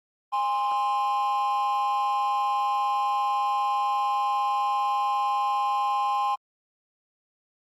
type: tone pair together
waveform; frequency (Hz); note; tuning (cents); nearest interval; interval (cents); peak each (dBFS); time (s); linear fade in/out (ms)
triangle; 818 / 1047.1; G#5 / C6; -26 / +1; major third; 427; -22; 0.32-6.36; 20
effects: tanh soft clip ceiling -18 dBFS + Opus 24 kbps